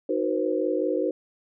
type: chord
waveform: sine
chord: C half-diminished seventh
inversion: first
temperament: equal with one note detuned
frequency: 311.1 / 370 / 478.2 / 523.3 Hz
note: Eb4 / Gb4 / Bb4 / C5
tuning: 0 / 0 / +44 / 0 cents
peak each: -28 dBFS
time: 0.09-1.11 s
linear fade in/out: 5 ms
effects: none